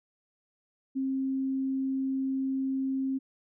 sine tone, 266.7 Hz, C4, 33 cents sharp, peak -27 dBFS, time 0.95-3.19 s, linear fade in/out 20 ms, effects none

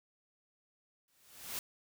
white noise with exponential growth, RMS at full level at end -37 dBFS, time 1.08-1.59 s, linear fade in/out 1 ms, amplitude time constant 110 ms, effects none

